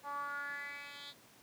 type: tone with band-pass filter sweep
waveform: 10% pulse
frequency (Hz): 285.5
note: D4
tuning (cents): -49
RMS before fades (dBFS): -43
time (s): 0.03-1.14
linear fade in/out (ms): 50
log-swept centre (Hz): 940 to 3700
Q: 5.7
effects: pink hiss -61 dBFS RMS until 1.42 s + high-pass 150 Hz 12 dB/octave